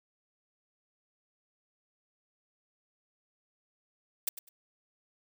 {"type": "noise with echo", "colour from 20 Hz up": "blue", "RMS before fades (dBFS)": -29, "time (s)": [4.27, 4.29], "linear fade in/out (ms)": 5, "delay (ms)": 100, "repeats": 2, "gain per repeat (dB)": -13, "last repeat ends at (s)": 4.49, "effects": []}